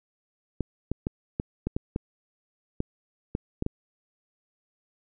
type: clicks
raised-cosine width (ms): 3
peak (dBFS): -14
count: 11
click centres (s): 0.607 / 0.916 / 1.069 / 1.399 / 1.67 / 1.765 / 1.961 / 2.804 / 3.351 / 3.624 / 3.664
effects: none